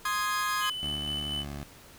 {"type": "chord", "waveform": "40% pulse", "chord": "Ab major", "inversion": "first", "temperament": "equal", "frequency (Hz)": [1046.5, 1244.5, 1661.2], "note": ["C6", "Eb6", "Ab6"], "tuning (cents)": [0, 0, 0], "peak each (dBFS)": -31, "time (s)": [0.05, 0.7], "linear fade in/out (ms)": 5}
{"type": "tone with tremolo", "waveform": "triangle", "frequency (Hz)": 3006, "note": "F#7", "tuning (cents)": 27, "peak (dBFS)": -29, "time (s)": [0.6, 1.45], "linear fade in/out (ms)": 50, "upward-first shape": "square", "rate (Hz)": 4.2, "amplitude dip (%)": 25}
{"type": "tone with pitch glide", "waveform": "15% pulse", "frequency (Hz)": [73.42, 71.29], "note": ["D2", "C#2"], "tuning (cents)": [0, 49], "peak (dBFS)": -30, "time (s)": [0.83, 1.63], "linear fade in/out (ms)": 0, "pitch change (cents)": -51, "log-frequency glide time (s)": [1.3, 1.42]}
{"effects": ["pink hiss -52 dBFS RMS until 1.98 s"]}